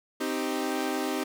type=chord; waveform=sawtooth; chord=C minor; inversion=none; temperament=equal; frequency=261.6 / 311.1 / 392 Hz; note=C4 / Eb4 / G4; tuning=0 / 0 / 0 cents; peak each=-28 / -28 / -29 dBFS; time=0.2-1.24 s; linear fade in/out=10 ms; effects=none